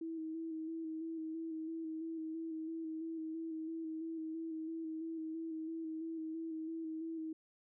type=tone with vibrato; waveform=sine; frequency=322.3 Hz; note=E4; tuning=39 cents flat; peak=-39 dBFS; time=0.01-7.33 s; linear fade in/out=5 ms; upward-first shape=square; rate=3 Hz; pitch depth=24 cents each way; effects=none